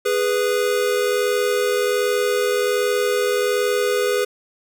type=tone pair together; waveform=square; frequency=412.6 / 493.9 Hz; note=G#4 / B4; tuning=-11 / 0 cents; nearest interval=minor third; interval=311 cents; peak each=-21 dBFS; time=0.05-4.25 s; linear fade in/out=10 ms; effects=none